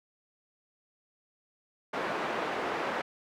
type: band-pass noise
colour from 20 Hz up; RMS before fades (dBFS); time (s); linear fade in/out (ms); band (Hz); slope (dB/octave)
pink; -33; 1.93-3.02; 10; 390 to 1800; 12
effects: none